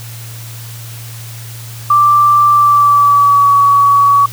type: tone with pitch glide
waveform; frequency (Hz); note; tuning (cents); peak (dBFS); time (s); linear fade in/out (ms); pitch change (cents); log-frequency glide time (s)
sine; 1174.7 to 1131.4; D6 to C#6; 0 to +35; -5; 1.9-4.26; 5; -65; 2.52-3.53
effects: added 115 Hz sine -27 dBFS peak until 4.32 s + white hiss -33 dBFS RMS until 4.32 s